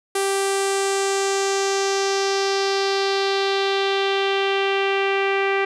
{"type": "tone with low-pass filter sweep", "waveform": "sawtooth", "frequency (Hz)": 392, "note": "G4", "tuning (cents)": 0, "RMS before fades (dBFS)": -21, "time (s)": [0.15, 5.65], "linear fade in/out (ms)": 5, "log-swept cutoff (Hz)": [9800, 2300], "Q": 2.7, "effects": []}